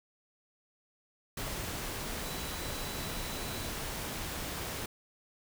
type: tone in noise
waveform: sine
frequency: 3951 Hz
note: B7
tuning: in tune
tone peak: -48 dBFS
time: 2.24-3.68 s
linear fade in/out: 5 ms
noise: pink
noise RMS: -38 dBFS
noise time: 1.37-4.86 s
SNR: -13 dB
effects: none